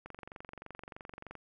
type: click train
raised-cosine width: 0.5 ms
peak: -30 dBFS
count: 31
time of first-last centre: 0.06-1.353 s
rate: 23.2 Hz
effects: none